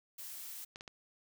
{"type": "noise", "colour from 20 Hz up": "blue", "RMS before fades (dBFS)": -46, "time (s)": [0.18, 0.65], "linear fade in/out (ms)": 10}
{"type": "clicks", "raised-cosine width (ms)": 0.2, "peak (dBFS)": -29, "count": 3, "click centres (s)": [0.759, 0.809, 0.878]}
{"effects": []}